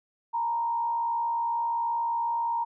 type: tone with frequency modulation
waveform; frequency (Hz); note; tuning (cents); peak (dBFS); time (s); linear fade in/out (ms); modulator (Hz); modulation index
sine; 932; A#5; -1; -25; 0.33-2.65; 20; 61.2; 0.42
effects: none